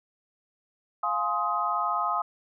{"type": "chord", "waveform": "sine", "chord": "F minor seventh", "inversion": "none", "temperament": "just", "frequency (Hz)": [698.5, 838.1, 1047.7, 1257.2], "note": ["F5", "Ab5", "C6", "Eb6"], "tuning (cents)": [0, 16, 2, 18], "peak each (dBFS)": [-32, -32, -31, -27], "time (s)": [1.03, 2.22], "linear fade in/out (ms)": 5, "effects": []}